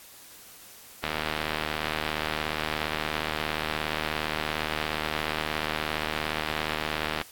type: click train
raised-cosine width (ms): 0.3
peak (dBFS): -11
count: 477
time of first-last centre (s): 1.04-7.214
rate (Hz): 77.1
effects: white hiss -49 dBFS RMS until 7.31 s + AAC 64 kbps